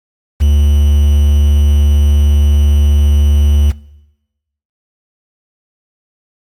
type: tone with quantisation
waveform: triangle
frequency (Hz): 72.6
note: D2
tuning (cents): -19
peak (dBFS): -4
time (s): 0.4-3.72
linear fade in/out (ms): 20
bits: 5
effects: noise-tail reverb RT60 1.0 s tail -21 dB re dry + AAC 64 kbps